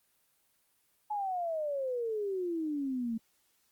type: exponential sweep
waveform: sine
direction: down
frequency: 857 to 221 Hz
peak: -31 dBFS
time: 1.1-3.18 s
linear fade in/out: 10 ms
effects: white hiss -72 dBFS RMS until 3.71 s + Opus 24 kbps